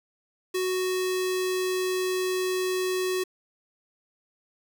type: tone with notch filter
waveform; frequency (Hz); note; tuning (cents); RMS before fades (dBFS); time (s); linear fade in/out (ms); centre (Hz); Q
square; 370; F#4; 0; -27; 0.54-3.24; 10; 750; 0.59
effects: 8-bit